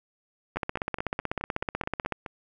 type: two click trains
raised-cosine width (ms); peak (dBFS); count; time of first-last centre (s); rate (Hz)
0.5; -20 / -13; 9 / 26; 0.56-2.262 / 0.57-2.123; 4.7 / 16.1
effects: none